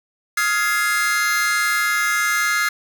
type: chord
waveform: 45% pulse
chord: F minor seventh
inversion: third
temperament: just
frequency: 1257.2 / 1396.9 / 1676.3 / 2095 Hz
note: Eb6 / F6 / Ab6 / C7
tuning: +18 / 0 / +16 / +2 cents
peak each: -25 / -23 / -22 / -22 dBFS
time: 0.37-2.69 s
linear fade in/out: 5 ms
effects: none